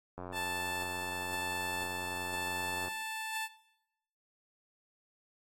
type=click train; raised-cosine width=1 ms; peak=-28 dBFS; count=245; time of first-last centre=0.18-2.882 s; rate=90.3 Hz
type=tone with tremolo; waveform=15% pulse; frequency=880 Hz; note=A5; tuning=in tune; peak=-28 dBFS; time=0.32-3.49 s; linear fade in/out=50 ms; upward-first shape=square; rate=0.99 Hz; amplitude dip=25%
effects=noise-tail reverb RT60 0.8 s tail -17 dB re dry + AAC 48 kbps